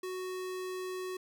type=tone; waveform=square; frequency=370 Hz; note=F#4; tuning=in tune; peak=-37 dBFS; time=0.03-1.17 s; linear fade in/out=5 ms; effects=none